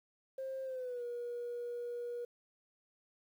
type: tone with pitch glide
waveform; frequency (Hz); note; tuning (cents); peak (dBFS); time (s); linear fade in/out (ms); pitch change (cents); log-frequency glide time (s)
sine; 530 to 480.4; C5 to B4; +22 to -48; -37; 0.38-2.25; 5; -170; 0.64-1.03
effects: tanh soft clip ceiling -34 dBFS + 11-bit